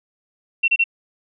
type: tone bursts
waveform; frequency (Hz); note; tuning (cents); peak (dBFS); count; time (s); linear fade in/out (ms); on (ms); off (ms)
sine; 2719; F7; -47; -13; 3; 0.63-0.841; 10; 51; 29
effects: none